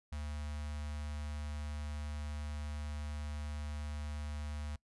square tone with notch filter, 74.3 Hz, D2, 21 cents sharp, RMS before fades -41 dBFS, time 0.12-4.76 s, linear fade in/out 5 ms, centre 370 Hz, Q 0.78, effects noise-tail reverb RT60 0.1 s tail -22 dB re dry + resampled to 24000 Hz

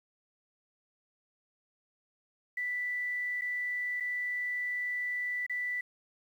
sine tone with dropouts, 1975.5 Hz, B6, in tune, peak -31 dBFS, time 2.57-5.81 s, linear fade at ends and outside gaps 5 ms, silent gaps 3.412-3.418 / 4.001-4.005 / 5.465-5.496 s, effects 10-bit

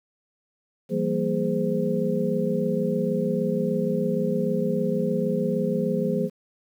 sine tone cluster, 168.8 / 195.3 / 232.5 / 415.4 / 515 Hz, E3 / G3 / A#3 / G#4 / C5, +41 / -6 / -4 / 0 / -28 cents, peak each -28 dBFS, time 0.89-6.3 s, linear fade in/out 50 ms, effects 9-bit

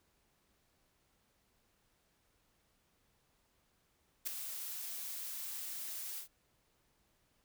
blue noise with ADSR envelope, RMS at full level -34 dBFS, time 4.25-6.28 s, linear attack 23 ms, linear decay 3 ms, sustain -9 dB, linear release 100 ms, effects pink hiss -75 dBFS RMS until 7.44 s

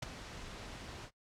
pink noise with ADSR envelope, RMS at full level -35 dBFS, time 0.02-1.11 s, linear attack 8 ms, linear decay 13 ms, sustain -12 dB, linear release 68 ms, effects noise-tail reverb RT60 0.1 s tail -19 dB re dry + low-pass 6000 Hz 12 dB/octave

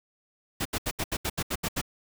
pink noise bursts, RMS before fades -29 dBFS, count 10, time 0.6-1.815 s, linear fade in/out 10 ms, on 54 ms, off 75 ms, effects none

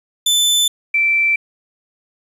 sawtooth / sine tone pair in turn, 3520 / 2336 Hz, A7 / D7, 0 / -10 cents, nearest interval perfect fifth, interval 710 cents, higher first, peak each -9 / -12 dBFS, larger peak first, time 0.26-0.68 / 0.94-1.36 s, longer neither, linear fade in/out 5 ms, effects resampled to 32000 Hz + 8-bit

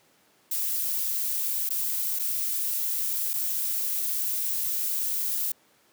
violet noise with dropouts, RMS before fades -28 dBFS, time 0.51-5.52 s, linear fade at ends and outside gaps 5 ms, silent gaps 1.692-1.703 / 2.19-2.194 / 3.334-3.338 s, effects pink hiss -62 dBFS RMS until 5.92 s + high-pass 200 Hz 12 dB/octave

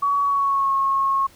sine tone with pitch glide, 1129 to 1089.3 Hz, C#6 to C#6, +31 to -31 cents, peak -17 dBFS, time 0.02-1.27 s, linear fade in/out 10 ms, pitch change -62 cents, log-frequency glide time 0.24-0.72 s, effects pink hiss -51 dBFS RMS until 1.35 s

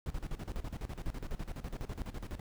brown noise with tremolo, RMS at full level -37 dBFS, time 0.06-2.4 s, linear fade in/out 2 ms, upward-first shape square, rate 12 Hz, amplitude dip 80%, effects none

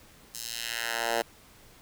10% pulse tone with high-pass filter sweep, 116.2 Hz, A#2, 5 cents flat, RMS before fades -32 dBFS, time 0.34-1.22 s, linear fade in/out 5 ms, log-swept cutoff 6400 to 540 Hz, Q 1.1, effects pink hiss -55 dBFS RMS until 1.81 s

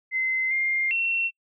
sine tone with pitch steps, 2060 / 2113 / 2716 Hz, C7 / C7 / F7, -28 / +16 / -49 cents, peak -22 dBFS, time 0.11-1.31 s, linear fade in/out 50 ms, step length 400 ms, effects noise-tail reverb RT60 0.1 s tail -24 dB re dry

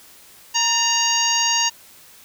harmonic tone with a mistuned harmonic, 939 Hz, A#5, 12 cents sharp, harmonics 1 / 2 / 3 / 4 / 5 / 6 / 7, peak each -24 / -28 / -22 / -32 / -24 / -29 / -21 dBFS, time 0.54-1.7 s, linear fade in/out 20 ms, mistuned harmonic 2, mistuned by -63 cents, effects white hiss -47 dBFS RMS until 2.24 s

